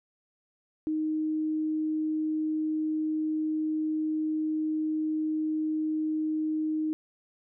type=tone; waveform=sine; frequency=311.1 Hz; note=D#4; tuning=in tune; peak=-26 dBFS; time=0.87-6.93 s; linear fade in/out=0 ms; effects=none